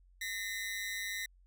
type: ring-modulated tone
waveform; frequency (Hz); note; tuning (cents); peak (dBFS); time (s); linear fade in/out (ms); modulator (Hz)
sawtooth; 1937; B6; -34; -30; 0.21-1.26; 5; 99.5
effects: added 45 Hz sine -60 dBFS peak until 1.46 s